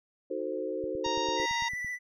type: chord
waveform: sine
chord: D# diminished seventh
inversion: none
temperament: equal with one note detuned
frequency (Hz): 311.1 / 370 / 446.1 / 523.3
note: D#4 / F#4 / A4 / C5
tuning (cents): 0 / 0 / +24 / 0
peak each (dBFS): -38 / -36 / -37 / -35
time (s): 0.3-1.46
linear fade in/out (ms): 10
type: click train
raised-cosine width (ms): 5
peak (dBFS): -35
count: 10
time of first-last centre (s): 0.84-1.847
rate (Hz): 8.94
type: harmonic tone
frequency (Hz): 932.3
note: A#5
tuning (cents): 0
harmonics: 1 / 2 / 3 / 4 / 5 / 6 / 7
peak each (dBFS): -31 / -43 / -41 / -37 / -44 / -41 / -46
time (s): 1.04-1.69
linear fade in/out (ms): 10
type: tone with vibrato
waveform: triangle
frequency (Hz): 1975.5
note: B6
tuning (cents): 0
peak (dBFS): -31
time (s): 1.36-1.99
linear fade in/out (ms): 50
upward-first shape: triangle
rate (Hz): 15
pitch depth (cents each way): 24
effects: none